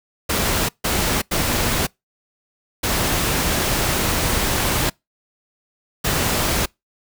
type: noise bursts at uneven times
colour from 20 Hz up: pink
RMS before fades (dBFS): -20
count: 5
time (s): 0.29-0.69 / 0.84-1.22 / 1.31-1.87 / 2.83-4.9 / 6.04-6.66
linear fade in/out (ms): 10
effects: noise-tail reverb RT60 0.2 s tail -26 dB re dry